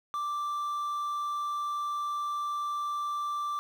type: tone with quantisation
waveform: triangle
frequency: 1174.7 Hz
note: D6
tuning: in tune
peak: -28 dBFS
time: 0.14-3.59 s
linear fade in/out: 0 ms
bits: 9
effects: none